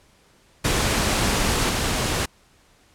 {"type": "noise with level steps", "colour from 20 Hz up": "pink", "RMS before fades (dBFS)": [-21, -23], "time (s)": [0.64, 2.26], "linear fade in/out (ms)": 10, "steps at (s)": 1.69, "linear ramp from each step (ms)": 2, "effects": ["pink hiss -57 dBFS RMS until 2.94 s", "low-pass 10000 Hz 12 dB/octave"]}